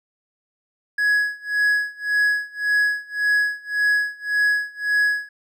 triangle tone with tremolo, 1675 Hz, G#6, 14 cents sharp, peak -13 dBFS, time 0.98-5.29 s, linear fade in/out 5 ms, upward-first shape sine, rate 1.8 Hz, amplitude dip 95%, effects none

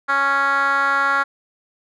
10% pulse tone with band-pass filter, 277.2 Hz, C#4, in tune, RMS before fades -18 dBFS, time 0.08-1.24 s, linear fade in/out 20 ms, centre 1400 Hz, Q 3.1, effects none

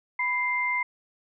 sine tone pair together, 987.8 / 2093 Hz, B5 / C7, 0 / 0 cents, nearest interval octave + minor second, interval 1300 cents, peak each -29 / -25 dBFS, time 0.19-0.83 s, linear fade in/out 5 ms, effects none

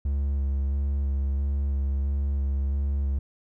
triangle tone with vibrato, 69.3 Hz, C#2, in tune, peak -21 dBFS, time 0.05-3.19 s, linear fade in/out 5 ms, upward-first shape square, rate 1.5 Hz, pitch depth 16 cents each way, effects none

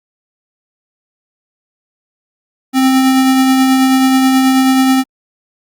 square tone with tremolo, 262.8 Hz, C4, 8 cents sharp, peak -7 dBFS, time 2.73-5.04 s, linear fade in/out 50 ms, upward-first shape triangle, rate 9.3 Hz, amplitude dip 30%, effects Opus 48 kbps

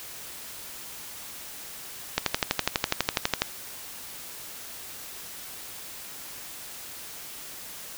click train, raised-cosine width 0.2 ms, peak -4 dBFS, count 16, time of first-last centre 2.18-3.42 s, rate 12.1 Hz, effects white hiss -41 dBFS RMS until 7.97 s

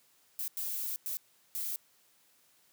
violet noise bursts at uneven times, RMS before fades -36 dBFS, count 4, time 0.39-0.48 / 0.57-0.96 / 1.06-1.17 / 1.55-1.76 s, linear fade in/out 0 ms, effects white hiss -67 dBFS RMS until 2.72 s + high-pass 100 Hz 12 dB/octave

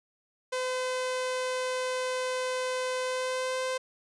sawtooth tone with pitch glide, 510 to 516.2 Hz, C5 to C5, -44 to -23 cents, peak -25 dBFS, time 0.52-3.78 s, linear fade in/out 10 ms, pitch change +21 cents, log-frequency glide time 3.02-3.61 s, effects resampled to 22050 Hz

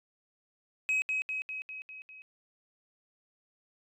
sine tone with echo, 2543 Hz, D#7, 37 cents sharp, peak -23 dBFS, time 0.89-1.02 s, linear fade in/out 0 ms, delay 200 ms, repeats 6, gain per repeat -4 dB, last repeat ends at 2.22 s, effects tanh soft clip ceiling -25 dBFS

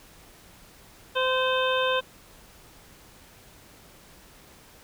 harmonic tone, 516 Hz, C5, 24 cents flat, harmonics 1 / 2 / 3 / 5 / 6 / 7, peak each -25 / -28 / -30 / -32 / -33 / -33 dBFS, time 1.15-2.01 s, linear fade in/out 20 ms, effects pink hiss -52 dBFS RMS until 4.83 s

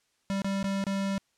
square tone with dropouts, 196 Hz, G3, in tune, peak -28 dBFS, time 0.3-1.18 s, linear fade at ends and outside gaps 0 ms, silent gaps 0.419-0.445 / 0.629-0.642 / 0.84-0.867 s, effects white hiss -72 dBFS RMS until 1.37 s + low-pass 8000 Hz 12 dB/octave

